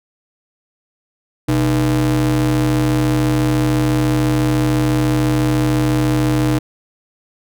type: ring-modulated tone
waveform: square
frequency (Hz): 90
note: F#2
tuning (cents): -47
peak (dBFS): -11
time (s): 1.48-6.59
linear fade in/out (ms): 10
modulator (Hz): 217
effects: none